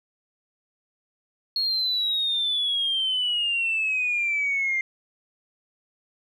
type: exponential sweep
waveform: sine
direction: down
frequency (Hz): 4316 to 2093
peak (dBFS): -21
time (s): 1.56-4.81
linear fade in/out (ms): 2
effects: tanh soft clip ceiling -17 dBFS